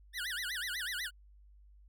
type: tone with vibrato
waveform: 25% pulse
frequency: 1694 Hz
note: G#6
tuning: 34 cents sharp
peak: -32 dBFS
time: 0.13-1.11 s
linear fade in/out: 50 ms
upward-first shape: sine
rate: 8.1 Hz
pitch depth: 300 cents each way
effects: added 50 Hz sine -56 dBFS peak until 1.88 s